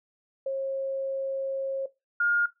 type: tone pair in turn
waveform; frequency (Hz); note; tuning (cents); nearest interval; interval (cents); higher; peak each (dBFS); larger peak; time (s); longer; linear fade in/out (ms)
sine; 540 / 1419.3; C#5 / F6; -45 / +28; octave + perfect fourth; 1673; second; -26 / -21; second; 0.46-1.86 / 2.2-2.46; first; 5
effects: noise-tail reverb RT60 0.2 s tail -18 dB re dry